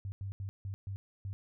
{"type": "tone bursts at uneven times", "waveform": "sine", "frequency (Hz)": 98, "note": "G2", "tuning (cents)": 0, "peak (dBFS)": -36, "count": 6, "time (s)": [[0.05, 0.12], [0.21, 0.32], [0.4, 0.49], [0.65, 0.74], [0.87, 0.96], [1.25, 1.33]], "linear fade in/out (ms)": 0, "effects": []}